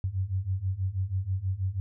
sine beating tone pair, 91.5 / 97.7 Hz, F#2 / G2, -19 / -5 cents, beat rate 6.2 Hz, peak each -31 / -29 dBFS, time 0.04-1.8 s, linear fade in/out 0 ms, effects none

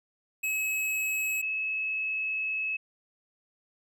square / sine tone pair in turn, 2569 / 2585 Hz, E7 / E7, -45 / -34 cents, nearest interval unison, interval 11 cents, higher second, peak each -28 dBFS, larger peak neither, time 0.43-1.42 / 1.42-2.77 s, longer second, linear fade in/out 10 ms, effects none

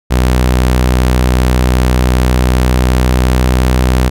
sawtooth tone with pitch glide, 62.6 to 63.04 Hz, B1 to B1, +24 to +36 cents, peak -4 dBFS, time 0.1-4.1 s, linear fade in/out 20 ms, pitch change +12 cents, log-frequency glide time 2.35-3.71 s, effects none

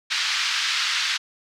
white band-pass noise, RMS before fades -24 dBFS, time 0.1-1.18 s, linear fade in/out 20 ms, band 1300 to 4900 Hz, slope 24 dB/octave, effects none

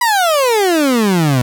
30% pulse exponential sweep, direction down, 995 to 119.9 Hz, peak -8 dBFS, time 0.01-1.42 s, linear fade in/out 5 ms, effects none

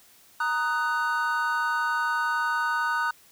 triangle chord, D# minor, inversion second, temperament just, 933.4 / 1244.5 / 1493.4 Hz, A#5 / D#6 / F#6, +2 / 0 / +16 cents, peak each -27 / -27 / -25 dBFS, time 0.4-3.11 s, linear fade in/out 5 ms, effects white hiss -56 dBFS RMS until 3.31 s

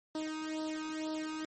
sawtooth tone with flanger, 312.5 Hz, D#4, 8 cents sharp, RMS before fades -38 dBFS, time 0.15-1.45 s, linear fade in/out 2 ms, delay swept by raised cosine 0.21 to 0.81 ms, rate 2.1 Hz, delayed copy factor +0.85, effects MP3 32 kbps

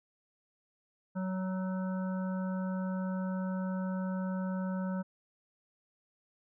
harmonic tone with a mistuned harmonic, 186.9 Hz, F#3, 18 cents sharp, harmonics 1 / 3 / 5 / 7 / 8, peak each -32 / -42 / -46 / -49 / -50 dBFS, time 1.15-5.03 s, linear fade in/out 20 ms, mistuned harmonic 8, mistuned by +17 cents, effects none

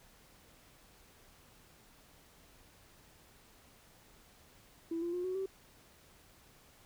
sine tone with pitch steps, 331.5 / 344 / 356.9 / 370.4 / 384.3 Hz, E4 / F4 / F4 / F#4 / G4, +10 / -26 / +38 / +2 / -34 cents, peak -33 dBFS, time 4.91-5.46 s, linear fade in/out 5 ms, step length 110 ms, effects tanh soft clip ceiling -29 dBFS + pink hiss -62 dBFS RMS until 6.85 s

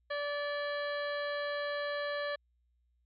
harmonic tone with a mistuned harmonic, 580 Hz, D5, 22 cents flat, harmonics 1 / 2 / 3 / 4 / 5 / 6 / 7 / 8, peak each -35 / -42 / -39 / -51 / -54 / -49 / -48 / -59 dBFS, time 0.1-2.36 s, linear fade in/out 10 ms, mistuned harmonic 6, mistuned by -100 cents, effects added 60 Hz sine -70 dBFS peak until 3.05 s

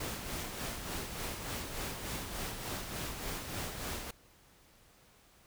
pink noise with tremolo, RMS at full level -38 dBFS, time 0-4.11 s, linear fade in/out 5 ms, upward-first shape sine, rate 3.4 Hz, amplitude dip 45%, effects pink hiss -63 dBFS RMS until 5.46 s

